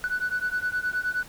sine beating tone pair, 1480 / 1489.6 Hz, F#6 / F#6, 0 / +11 cents, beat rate 9.6 Hz, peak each -27 dBFS, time 0.04-1.23 s, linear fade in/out 0 ms, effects tanh soft clip ceiling -20 dBFS + pink hiss -47 dBFS RMS until 1.28 s

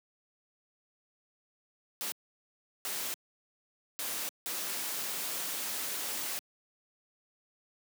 white noise bursts at uneven times, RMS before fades -36 dBFS, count 4, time 2.01-2.12 / 2.85-3.14 / 3.99-4.29 / 4.46-6.39 s, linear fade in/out 0 ms, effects high-pass 200 Hz 12 dB/octave

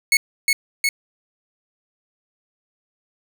sawtooth tone with echo, 2200 Hz, C#7, 14 cents flat, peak -9 dBFS, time 0.12-0.17 s, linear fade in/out 2 ms, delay 360 ms, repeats 2, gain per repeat -2 dB, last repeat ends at 0.89 s, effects none

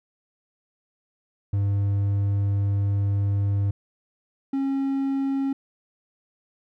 triangle tone pair in turn, 100.2 / 272.3 Hz, G2 / C#4, +38 / -31 cents, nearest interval octave + perfect fourth, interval 1731 cents, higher second, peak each -18 / -20 dBFS, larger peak first, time 1.53-3.71 / 4.53-5.53 s, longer first, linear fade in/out 5 ms, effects none

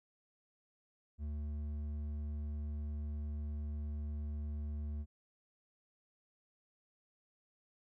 sine tone with hard clipping, 74.3 Hz, D2, 21 cents sharp, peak -39 dBFS, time 1.18-5.06 s, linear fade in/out 50 ms, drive 6 dB, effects none

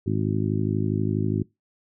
harmonic tone, 52.3 Hz, G#1, 13 cents sharp, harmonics 2 / 3 / 4 / 5 / 6 / 7, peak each -26 / -28 / -29 / -30 / -31 / -31 dBFS, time 0.06-1.43 s, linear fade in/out 10 ms, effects noise-tail reverb RT60 0.2 s tail -23 dB re dry

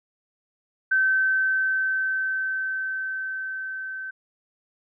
sine tone with level ramp, 1540 Hz, G6, 31 cents flat, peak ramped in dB -17 to -31 dBFS, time 0.91-4.11 s, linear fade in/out 10 ms, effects none

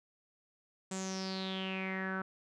sawtooth tone with low-pass filter sweep, 189.6 Hz, F#3, 43 cents sharp, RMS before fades -38 dBFS, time 0.91-2.22 s, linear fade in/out 5 ms, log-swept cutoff 7700 to 1400 Hz, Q 7.5, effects none

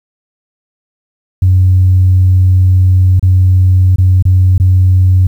sine tone with dropouts, 92.5 Hz, F#2, in tune, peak -3 dBFS, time 1.42-5.27 s, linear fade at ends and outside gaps 5 ms, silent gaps 3.196-3.227 / 3.96-3.983 / 4.225-4.252 / 4.58-4.599 s, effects tanh soft clip ceiling 0 dBFS + 7-bit

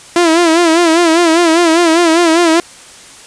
sawtooth tone with vibrato, 334.5 Hz, E4, 25 cents sharp, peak -3 dBFS, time 0.16-2.6 s, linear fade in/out 2 ms, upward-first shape sine, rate 5 Hz, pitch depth 88 cents each way, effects white hiss -36 dBFS RMS until 3.26 s + resampled to 22050 Hz

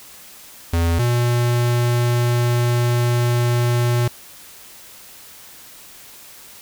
square tone pair in turn, 84.1 / 120.57 Hz, E2 / B2, +35 / -41 cents, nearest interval tritone, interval 624 cents, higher second, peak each -16 dBFS, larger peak neither, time 0.73-0.99 / 0.99-4.08 s, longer second, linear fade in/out 5 ms, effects white hiss -42 dBFS RMS until 6.61 s

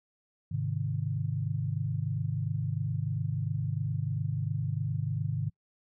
sine chord, Ab major, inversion none, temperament equal with one note detuned, 103.83 / 130.81 / 153.78 Hz, Ab2 / C3 / Eb3, 0 / 0 / -20 cents, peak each -33 dBFS, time 0.51-5.5 s, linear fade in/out 10 ms, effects noise-tail reverb RT60 0.1 s tail -26 dB re dry

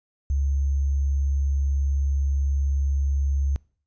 sine tone with sample-and-hold, 69.3 Hz, C#2, in tune, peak -20 dBFS, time 0.3-3.56 s, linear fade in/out 0 ms, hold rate 6300 Hz, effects noise-tail reverb RT60 0.5 s tail -24 dB re dry + resampled to 16000 Hz

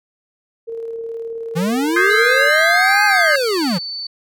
sine tone with tremolo, 457.5 Hz, A#4, 32 cents flat, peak -23 dBFS, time 0.67-2.5 s, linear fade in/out 20 ms, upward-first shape square, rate 19 Hz, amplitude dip 25%
square linear two-way sweep, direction up then down, 155.56 to 844 to 155.56 Hz, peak -17 dBFS, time 1.55-3.79 s, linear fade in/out 20 ms, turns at 3.05 s
sine chord, Ab major seventh, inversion second, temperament equal, 1244.5 / 1568 / 1661.2 / 2093 Hz, Eb6 / G6 / Ab6 / C7, 0 / 0 / 0 / 0 cents, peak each -21 / -15 / -20 / -19 dBFS, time 1.96-3.36 s, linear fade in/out 5 ms
sine tone with pitch glide, 3999 to 4515 Hz, B7 to C#8, +21 to +31 cents, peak -24 dBFS, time 2.1-4.07 s, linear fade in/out 5 ms, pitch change +210 cents, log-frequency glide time 2.68-2.87 s
effects none

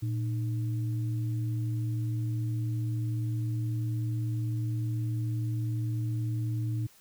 sine tone pair together, 114.9 / 305.5 Hz, A#2 / D#4, -25 / -32 cents, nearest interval octave + perfect fourth, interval 1693 cents, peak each -28 / -40 dBFS, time 0.02-6.87 s, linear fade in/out 10 ms, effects white hiss -59 dBFS RMS until 7 s

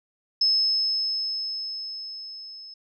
sine tone with level ramp, 5200 Hz, E8, 24 cents flat, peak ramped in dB -17 to -40 dBFS, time 0.41-2.74 s, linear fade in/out 5 ms, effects none

